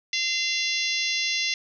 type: harmonic tone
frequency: 688 Hz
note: F5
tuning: 26 cents flat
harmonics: 3 / 4 / 5 / 6 / 7 / 8 / 9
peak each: -29 / -30 / -31 / -32 / -32 / -33 / -34 dBFS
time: 0.13-1.54 s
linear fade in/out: 2 ms
effects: none